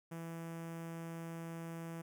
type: tone with notch filter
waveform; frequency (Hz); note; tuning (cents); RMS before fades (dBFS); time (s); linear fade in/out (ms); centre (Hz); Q
sawtooth; 165.8; E3; +10; -45; 0.11-2.02; 10; 4100; 0.96
effects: none